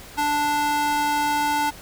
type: tone with high-pass filter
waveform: square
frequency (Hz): 293.7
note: D4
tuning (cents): 0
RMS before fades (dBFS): -22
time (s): 0.17-1.71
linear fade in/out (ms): 20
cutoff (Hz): 670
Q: 4
effects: pink hiss -42 dBFS RMS until 1.81 s